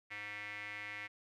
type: tone with band-pass filter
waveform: square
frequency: 103.83 Hz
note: G#2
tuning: in tune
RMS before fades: -45 dBFS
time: 0.1-1.08 s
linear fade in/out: 20 ms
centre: 2100 Hz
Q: 6.5
effects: none